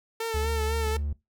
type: tone with vibrato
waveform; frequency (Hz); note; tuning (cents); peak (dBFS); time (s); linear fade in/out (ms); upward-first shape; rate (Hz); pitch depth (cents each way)
sawtooth; 445.4; A4; +21; -24; 0.2-0.97; 5; sine; 4; 45
type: tone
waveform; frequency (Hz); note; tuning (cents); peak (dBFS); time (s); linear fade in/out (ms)
triangle; 72.9; D2; -12; -25; 0.34-1.13; 5
type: clicks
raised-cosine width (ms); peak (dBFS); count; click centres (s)
3; -33; 3; 0.372 / 0.445 / 0.869
effects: noise-tail reverb RT60 0.2 s tail -20 dB re dry